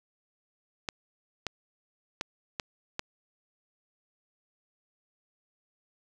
clicks, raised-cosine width 0.2 ms, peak -14 dBFS, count 5, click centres 0.888 / 1.467 / 2.211 / 2.598 / 2.994 s, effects none

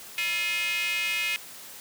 square tone with high-pass filter, 192.9 Hz, G3, 28 cents flat, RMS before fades -28 dBFS, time 0.18-1.36 s, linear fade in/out 0 ms, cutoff 2400 Hz, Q 5.9, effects white hiss -44 dBFS RMS until 1.8 s + high-pass 100 Hz 12 dB/octave

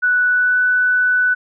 sine tone with pitch glide, 1480 to 1492 Hz, F#6 to F#6, 0 to +14 cents, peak -12 dBFS, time 0.02-1.35 s, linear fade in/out 20 ms, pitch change +14 cents, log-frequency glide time 0.29-0.58 s, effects none

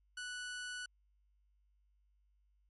sawtooth tone, 1480 Hz, F#6, in tune, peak -38 dBFS, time 0.17-0.86 s, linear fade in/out 5 ms, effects added 50 Hz sine -70 dBFS peak until 2.69 s + MP3 48 kbps

